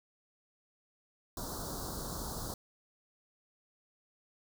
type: band-stop noise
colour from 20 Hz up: pink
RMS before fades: -40 dBFS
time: 1.37-2.54 s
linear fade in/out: 2 ms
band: 1400 to 4000 Hz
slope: 48 dB/octave
effects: none